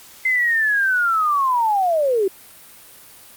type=linear sweep; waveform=sine; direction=down; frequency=2078 to 368.7 Hz; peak=-15 dBFS; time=0.25-2.28 s; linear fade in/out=5 ms; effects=white hiss -44 dBFS RMS until 3.36 s + Opus 48 kbps

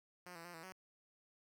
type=tone with pitch steps; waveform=5% pulse; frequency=178.7 / 166.8 / 175.2 / 163.1 / 187.2 Hz; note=F3 / E3 / F3 / E3 / F#3; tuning=+40 / +21 / +6 / -18 / +20 cents; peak=-39 dBFS; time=0.26-0.725 s; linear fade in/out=5 ms; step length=93 ms; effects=none

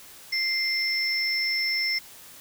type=tone pair together; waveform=sine; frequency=2093 / 5323 Hz; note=C7 / E8; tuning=0 / +16 cents; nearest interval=octave + major third; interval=1616 cents; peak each=-26 / -26 dBFS; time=0.32-1.99 s; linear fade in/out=10 ms; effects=white hiss -47 dBFS RMS until 2.4 s

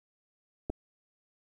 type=clicks; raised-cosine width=2 ms; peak=-21 dBFS; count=2; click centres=0.698 / 0.701 s; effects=10-bit

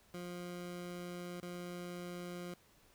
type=tone with dropouts; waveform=20% pulse; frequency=176.6 Hz; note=F3; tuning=20 cents sharp; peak=-38 dBFS; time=0.14-2.54 s; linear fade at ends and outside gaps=2 ms; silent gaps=1.402-1.427 s; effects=pink hiss -67 dBFS RMS until 2.94 s

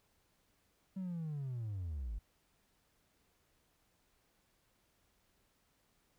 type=linear sweep; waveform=triangle; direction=down; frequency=193.2 to 46.25 Hz; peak=-35 dBFS; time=0.96-2.19 s; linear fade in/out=10 ms; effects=tanh soft clip ceiling -33 dBFS + pink hiss -75 dBFS RMS until 6.18 s

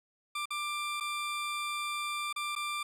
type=tone with dropouts; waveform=20% pulse; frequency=1184 Hz; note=D6; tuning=14 cents sharp; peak=-28 dBFS; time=0.35-2.83 s; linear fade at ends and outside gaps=5 ms; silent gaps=0.456-0.505 / 1.001-1.007 / 2.328-2.361 / 2.553-2.561 s; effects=low-pass 12000 Hz 12 dB/octave + 11-bit

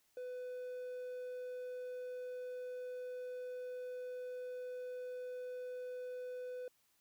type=tone; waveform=triangle; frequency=500 Hz; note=B4; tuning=21 cents sharp; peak=-40 dBFS; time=0.17-6.68 s; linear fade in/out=2 ms; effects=white hiss -75 dBFS RMS until 7 s

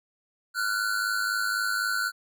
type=tone pair together; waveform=square; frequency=1387.1 / 1491 Hz; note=F6 / F#6; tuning=-12 / +13 cents; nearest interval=minor second; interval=125 cents; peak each=-30 / -28 dBFS; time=0.54-2.12 s; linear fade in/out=50 ms; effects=none

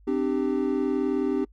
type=chord; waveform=triangle; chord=C suspended second; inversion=none; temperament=equal with one note detuned; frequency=261.6 / 300.7 / 392 Hz; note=C4 / D4 / G4; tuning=0 / +41 / 0 cents; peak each=-25 dBFS; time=0.07-1.45 s; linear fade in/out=10 ms; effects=noise-tail reverb RT60 0.1 s tail -26 dB re dry + added 50 Hz sine -51 dBFS peak until 1.52 s

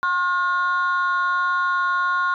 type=tone pair together; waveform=sine; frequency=1077 / 1429.6 Hz; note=C6 / F6; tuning=+50 / +40 cents; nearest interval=perfect fourth; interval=490 cents; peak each=-19 dBFS; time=0.03-2.34 s; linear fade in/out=0 ms; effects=tanh soft clip ceiling -15 dBFS

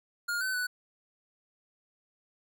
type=tone with pitch steps; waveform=square; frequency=1421 / 1521 / 1486 Hz; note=F6 / F#6 / F#6; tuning=+30 / +47 / +7 cents; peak=-30 dBFS; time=0.28-0.67 s; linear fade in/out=10 ms; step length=130 ms; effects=none

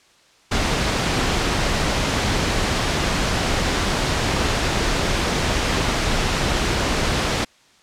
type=noise; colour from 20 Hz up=pink; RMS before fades=-20 dBFS; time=0.51-7.45 s; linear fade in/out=10 ms; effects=white hiss -54 dBFS RMS until 7.82 s + low-pass 6000 Hz 12 dB/octave

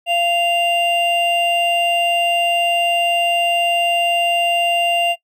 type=tone pair together; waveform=triangle; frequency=691 / 2785 Hz; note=F5 / F7; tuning=-19 / -5 cents; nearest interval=2 octaves; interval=2414 cents; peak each=-15 dBFS; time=0.06-5.16 s; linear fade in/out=50 ms; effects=noise-tail reverb RT60 0.1 s tail -22 dB re dry

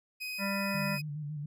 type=tone; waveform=30% pulse; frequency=2509 Hz; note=D#7; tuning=14 cents sharp; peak=-33 dBFS; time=0.2-1.02 s; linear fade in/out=20 ms
type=harmonic tone; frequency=197.9 Hz; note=G3; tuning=17 cents sharp; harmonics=1 / 3 / 5 / 7 / 9 / 10; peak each=-33 / -38 / -40 / -41 / -43 / -43 dBFS; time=0.38-0.99 s; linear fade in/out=50 ms
type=tone with vibrato; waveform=sine; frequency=149 Hz; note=D3; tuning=25 cents sharp; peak=-35 dBFS; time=0.74-1.46 s; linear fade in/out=5 ms; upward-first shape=square; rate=7.2 Hz; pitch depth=45 cents each way
effects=none

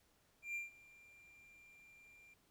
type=tone with ADSR envelope; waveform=triangle; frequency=2380 Hz; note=D7; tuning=22 cents sharp; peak=-37 dBFS; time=0.42-2.34 s; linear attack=130 ms; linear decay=150 ms; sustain=-22 dB; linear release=6 ms; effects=pink hiss -74 dBFS RMS until 2.5 s

